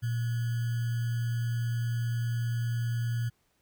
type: tone with sample-and-hold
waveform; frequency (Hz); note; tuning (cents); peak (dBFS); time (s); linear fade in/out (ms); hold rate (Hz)
sine; 117.5; A#2; +14; -27; 0.02-3.3; 20; 1575
effects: pink hiss -72 dBFS RMS until 3.61 s